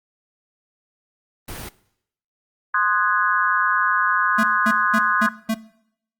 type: noise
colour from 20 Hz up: pink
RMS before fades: -33 dBFS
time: 1.48-1.69 s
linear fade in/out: 5 ms
type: chord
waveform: sine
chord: Ab dominant seventh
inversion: first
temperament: equal with one note detuned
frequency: 1046.5 / 1238.1 / 1480 / 1661.2 Hz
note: C6 / Eb6 / Gb6 / Ab6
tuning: 0 / -9 / 0 / 0 cents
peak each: -22 dBFS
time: 2.74-5.29 s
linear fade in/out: 5 ms
type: tone bursts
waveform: square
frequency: 221.7 Hz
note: A3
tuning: 13 cents sharp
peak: -19 dBFS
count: 5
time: 4.38-5.545 s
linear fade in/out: 10 ms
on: 57 ms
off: 220 ms
effects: noise-tail reverb RT60 0.7 s tail -19 dB re dry + Opus 32 kbps